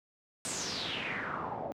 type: noise with low-pass filter sweep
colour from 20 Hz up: pink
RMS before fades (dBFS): -36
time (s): 0.45-1.72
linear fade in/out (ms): 0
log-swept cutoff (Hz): 8700 to 590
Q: 5
effects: high-pass 150 Hz 12 dB/octave